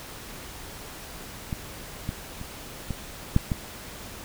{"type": "clicks", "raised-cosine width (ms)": 5, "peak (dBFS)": [-16, -16, -25, -17, -6, -12], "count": 6, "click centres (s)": [1.528, 2.091, 2.414, 2.907, 3.364, 3.518], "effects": ["pink hiss -41 dBFS RMS until 4.24 s"]}